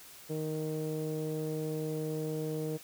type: tone with low-pass filter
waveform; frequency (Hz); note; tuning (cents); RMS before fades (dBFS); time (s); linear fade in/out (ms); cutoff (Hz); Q
sawtooth; 155.56; D#3; 0; -35; 0.29-2.78; 20; 470; 3.5
effects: white hiss -52 dBFS RMS until 2.83 s